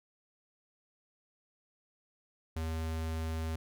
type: tone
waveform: square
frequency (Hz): 80.5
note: E2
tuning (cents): -41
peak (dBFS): -34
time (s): 2.56-3.56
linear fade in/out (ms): 5
effects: none